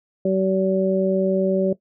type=harmonic tone; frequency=190.4 Hz; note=F#3; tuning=50 cents sharp; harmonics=1 / 2 / 3; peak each=-21 / -21 / -21 dBFS; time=0.25-1.73 s; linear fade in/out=5 ms; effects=noise-tail reverb RT60 0.1 s tail -17 dB re dry